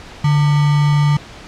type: tone with sample-and-hold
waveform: sine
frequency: 146.5 Hz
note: D3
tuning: 4 cents flat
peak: -10 dBFS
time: 0.24-1.17 s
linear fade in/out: 5 ms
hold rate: 1050 Hz
effects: pink hiss -36 dBFS RMS until 1.47 s + low-pass 5000 Hz 12 dB/octave